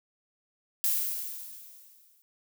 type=noise with exponential decay; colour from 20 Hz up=violet; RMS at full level=-25 dBFS; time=0.84-2.22 s; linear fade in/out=0 ms; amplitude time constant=300 ms; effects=none